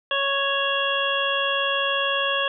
harmonic tone, 554.4 Hz, C#5, in tune, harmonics 1 / 2 / 3 / 5 / 6, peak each -27 / -27 / -27 / -27 / -27 dBFS, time 0.11-2.48 s, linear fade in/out 2 ms, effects none

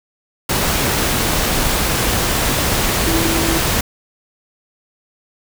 sine tone in noise, 328.8 Hz, E4, 4 cents flat, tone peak -19 dBFS, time 3.07-3.58 s, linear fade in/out 5 ms, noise pink, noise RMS -17 dBFS, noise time 0.49-3.81 s, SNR -5 dB, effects none

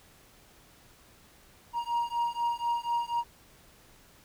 triangle beating tone pair, 942 / 946.1 Hz, A#5 / A#5, +18 / +25 cents, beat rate 4.1 Hz, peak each -29 dBFS, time 1.73-3.24 s, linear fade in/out 50 ms, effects pink hiss -58 dBFS RMS until 4.24 s

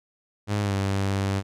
sawtooth tone with pitch glide, 103.3 to 98.01 Hz, G#2 to G2, -9 to 0 cents, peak -19 dBFS, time 0.47-1.43 s, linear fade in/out 50 ms, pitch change -91 cents, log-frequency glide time 0.61-0.74 s, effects low-pass 9000 Hz 12 dB/octave

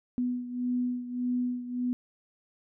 sine beating tone pair, 246.9 / 248.6 Hz, B3 / B3, 0 / +12 cents, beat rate 1.7 Hz, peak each -29 / -34 dBFS, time 0.18-1.93 s, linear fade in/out 0 ms, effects none

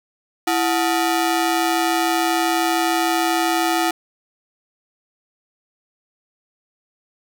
sawtooth ring-modulated tone, 533 Hz, C5, 32 cents sharp, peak -10 dBFS, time 0.47-3.91 s, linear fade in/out 5 ms, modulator 200 Hz, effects none

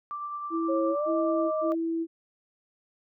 sine tone with tremolo, 1174.7 Hz, D6, in tune, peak -31 dBFS, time 0.11-1.72 s, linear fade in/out 0 ms, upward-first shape sine, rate 9.5 Hz, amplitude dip 30%
sine tone bursts, 329.6 Hz, E4, in tune, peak -26 dBFS, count 3, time 0.5-2.07 s, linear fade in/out 50 ms, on 460 ms, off 95 ms
sine tone with pitch glide, 544 to 624.9 Hz, C#5 to D#5, -33 to +7 cents, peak -26 dBFS, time 0.68-1.75 s, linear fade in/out 20 ms, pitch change +240 cents, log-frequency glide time 0.88-1.09 s
effects none

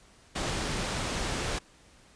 pink low-pass noise, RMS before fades -32 dBFS, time 0.35-1.59 s, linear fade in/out 10 ms, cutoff 8500 Hz, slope 12 dB/octave, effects pink hiss -58 dBFS RMS until 2.15 s + resampled to 22050 Hz

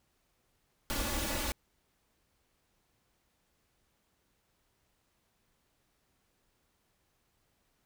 pink noise with comb filter, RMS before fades -34 dBFS, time 0.9-1.52 s, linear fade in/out 0 ms, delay 3.5 ms, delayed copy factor +0.9, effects pink hiss -75 dBFS RMS until 7.85 s

